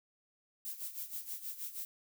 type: noise with tremolo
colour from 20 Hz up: violet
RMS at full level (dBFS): -40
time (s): 0.65-1.85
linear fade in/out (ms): 0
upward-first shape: sine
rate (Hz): 6.3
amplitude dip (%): 75
effects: none